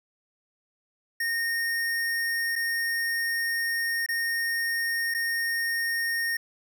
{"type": "tone with dropouts", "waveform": "square", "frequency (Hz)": 1845, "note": "A#6", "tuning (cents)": -18, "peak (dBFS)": -26, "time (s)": [1.2, 6.37], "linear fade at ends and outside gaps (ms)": 5, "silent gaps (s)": [[2.556, 2.56], [4.063, 4.087], [5.141, 5.146]], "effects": ["11-bit"]}